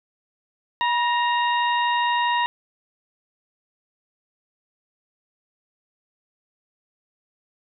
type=harmonic tone with a mistuned harmonic; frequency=932.3 Hz; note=A#5; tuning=in tune; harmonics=1 / 2 / 3 / 4; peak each=-20 / -26 / -30 / -32 dBFS; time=0.81-2.46 s; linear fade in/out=0 ms; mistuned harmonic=1; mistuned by=+59 cents; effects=none